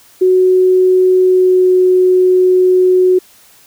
sine tone with pitch glide, 370 to 367.7 Hz, F#4 to F#4, 0 to -11 cents, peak -6 dBFS, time 0.21-3.19 s, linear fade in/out 10 ms, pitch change -11 cents, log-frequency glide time 1.21-1.71 s, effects white hiss -45 dBFS RMS until 3.66 s

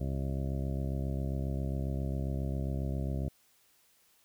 harmonic tone, 67.4 Hz, C#2, 48 cents flat, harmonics 1 / 2 / 3 / 4 / 5 / 6 / 8 / 9 / 10, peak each -34 / -35 / -40 / -44 / -46 / -48 / -49 / -48 / -52 dBFS, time 0-3.29 s, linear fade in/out 10 ms, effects white hiss -67 dBFS RMS until 4.24 s

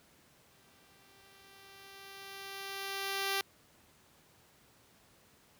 5% pulse tone with exponential growth, 392 Hz, G4, in tune, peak -19 dBFS, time 0.51-3.41 s, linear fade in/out 0 ms, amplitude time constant 630 ms, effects pink hiss -64 dBFS RMS until 5.59 s + high-pass 80 Hz 12 dB/octave

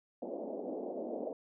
white band-pass noise, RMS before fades -40 dBFS, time 0.22-1.33 s, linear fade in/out 2 ms, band 220 to 670 Hz, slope 48 dB/octave, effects none

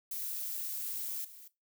violet noise with level steps, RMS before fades -38 / -52 dBFS, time 0.11-1.48 s, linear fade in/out 5 ms, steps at 1.24 s, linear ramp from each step 10 ms, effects noise-tail reverb RT60 0.2 s tail -17 dB re dry

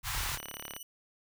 pink band-stop noise, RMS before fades -34 dBFS, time 0.03-0.39 s, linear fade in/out 50 ms, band 130 to 840 Hz, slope 48 dB/octave
click train, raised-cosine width 0.3 ms, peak -24 dBFS, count 23, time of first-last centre 0.15-0.765 s, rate 35.8 Hz
5% pulse tone with tremolo, 2960 Hz, F#7, in tune, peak -32 dBFS, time 0.17-0.83 s, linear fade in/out 2 ms, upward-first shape triangle, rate 19 Hz, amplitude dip 80%
effects none

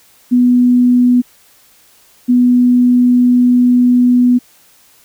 sine tone pair in turn, 246.6 / 246.6 Hz, B3 / B3, -2 / -2 cents, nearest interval unison, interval 0 cents, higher neither, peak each -6 dBFS, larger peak neither, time 0.31-1.22 / 2.28-4.39 s, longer second, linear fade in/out 20 ms, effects white hiss -48 dBFS RMS until 5.04 s

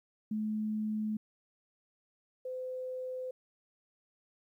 sine tone pair in turn, 214.9 / 511.1 Hz, A3 / C5, -41 / -41 cents, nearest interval octave + minor third, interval 1500 cents, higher second, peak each -31 / -36 dBFS, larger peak first, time 0.31-1.17 / 2.45-3.31 s, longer neither, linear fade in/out 5 ms, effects 12-bit

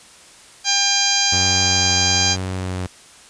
harmonic tone, 800 Hz, G5, 35 cents sharp, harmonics 1 / 2 / 3 / 4 / 5 / 6 / 7 / 8 / 9, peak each -26 / -27 / -25 / -24 / -24 / -20 / -27 / -21 / -30 dBFS, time 0.64-2.37 s, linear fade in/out 50 ms
sawtooth tone with vibrato, 92.5 Hz, F#2, in tune, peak -19 dBFS, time 1.32-2.87 s, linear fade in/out 10 ms, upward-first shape sine, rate 1.1 Hz, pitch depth 19 cents each way
effects white hiss -45 dBFS RMS until 3.29 s + resampled to 22050 Hz

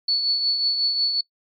sine tone with tremolo, 4435 Hz, C#8, in tune, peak -16 dBFS, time 0.08-1.21 s, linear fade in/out 5 ms, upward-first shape triangle, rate 5.5 Hz, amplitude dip 50%, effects noise-tail reverb RT60 0.1 s tail -23 dB re dry + MP3 64 kbps

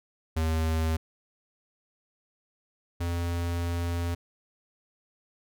square tone pair in turn, 80.2 / 85.89 Hz, E2 / F2, -47 / -28 cents, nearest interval minor second, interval 119 cents, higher second, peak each -25 / -28 dBFS, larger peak first, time 0.36-0.97 / 3-4.15 s, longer second, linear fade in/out 10 ms, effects none

